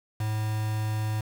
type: tone with quantisation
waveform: triangle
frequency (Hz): 108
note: A2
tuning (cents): -32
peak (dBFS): -24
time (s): 0.2-1.21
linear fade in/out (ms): 5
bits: 6
effects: none